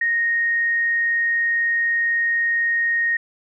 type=tone; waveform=sine; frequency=1862 Hz; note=A#6; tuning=2 cents flat; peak=-17 dBFS; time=0.01-3.17 s; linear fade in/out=5 ms; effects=none